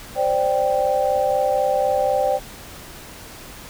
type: chord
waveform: sine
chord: C suspended second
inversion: none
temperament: equal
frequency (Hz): 523.3 / 587.3 / 784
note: C5 / D5 / G5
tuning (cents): 0 / 0 / 0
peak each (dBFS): -21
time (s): 0.15-2.4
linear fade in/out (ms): 50
effects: pink hiss -39 dBFS RMS until 3.69 s